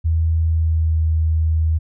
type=tone with pitch glide; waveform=sine; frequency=81.1 to 79.8 Hz; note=E2 to D#2; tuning=-28 to +44 cents; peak=-14 dBFS; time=0.04-1.79 s; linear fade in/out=20 ms; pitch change=-28 cents; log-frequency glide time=0.47-0.99 s; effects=none